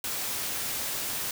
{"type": "noise", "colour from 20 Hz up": "white", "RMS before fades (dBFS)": -32, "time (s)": [0.04, 1.31], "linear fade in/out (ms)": 2, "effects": []}